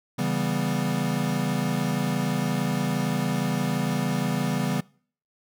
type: chord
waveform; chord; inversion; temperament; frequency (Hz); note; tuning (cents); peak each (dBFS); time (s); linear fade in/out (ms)
square; C# half-diminished seventh; none; equal; 138.59 / 164.81 / 196 / 246.9; C#3 / E3 / G3 / B3; 0 / 0 / 0 / 0; -30; 0.18-4.81; 10
effects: noise-tail reverb RT60 0.5 s tail -24 dB re dry